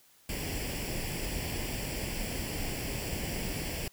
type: noise with comb filter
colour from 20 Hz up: pink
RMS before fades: -35 dBFS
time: 0.29-3.88 s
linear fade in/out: 2 ms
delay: 0.39 ms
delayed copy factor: +0.7
effects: white hiss -62 dBFS RMS until 3.92 s